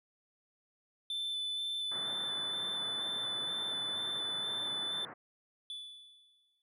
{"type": "tone with vibrato", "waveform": "triangle", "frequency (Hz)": 3520, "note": "A7", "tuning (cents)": 0, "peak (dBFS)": -33, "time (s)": [1.1, 5.05], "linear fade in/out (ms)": 2, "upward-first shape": "square", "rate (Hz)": 2.1, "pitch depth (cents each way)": 9}
{"type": "band-pass noise", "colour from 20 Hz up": "white", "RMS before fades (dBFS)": -48, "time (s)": [1.91, 5.14], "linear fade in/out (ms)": 10, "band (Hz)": [110, 1800], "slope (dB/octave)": 48}
{"type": "tone with exponential decay", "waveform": "triangle", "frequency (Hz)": 3469, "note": "A7", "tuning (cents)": -25, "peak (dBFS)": -37, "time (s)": [5.7, 6.62], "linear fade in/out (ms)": 1, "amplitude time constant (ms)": 200}
{"effects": ["resampled to 32000 Hz"]}